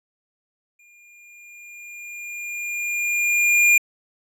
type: tone with exponential growth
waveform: square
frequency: 2412 Hz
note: D7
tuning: 46 cents sharp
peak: -12 dBFS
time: 0.79-3.78 s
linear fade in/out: 5 ms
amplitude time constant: 650 ms
effects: low-pass 12000 Hz 12 dB/octave